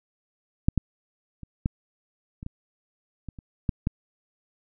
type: clicks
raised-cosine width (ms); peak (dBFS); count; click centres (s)
5; -6 / -9 / -27 / -11 / -25 / -21 / -23 / -29 / -11 / -11; 10; 0.685 / 0.777 / 1.433 / 1.659 / 2.429 / 2.464 / 3.287 / 3.388 / 3.692 / 3.871
effects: none